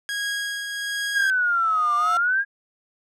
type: tone with tremolo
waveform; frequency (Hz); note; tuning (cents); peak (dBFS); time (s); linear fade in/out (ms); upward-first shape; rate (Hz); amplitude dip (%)
sawtooth; 1644; G#6; -18; -20; 0.09-1.3; 0; triangle; 1.3; 45
type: tone with exponential growth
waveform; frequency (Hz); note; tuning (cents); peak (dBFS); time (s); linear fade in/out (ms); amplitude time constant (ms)
30% pulse; 710; F5; +28; -23; 1.11-2.17; 0; 230
type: exponential two-way sweep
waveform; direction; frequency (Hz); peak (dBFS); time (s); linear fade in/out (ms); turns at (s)
sine; down then up; 1652 to 1174.7 to 1652; -18; 1.13-2.45; 50; 1.95
effects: low-pass 10000 Hz 12 dB/octave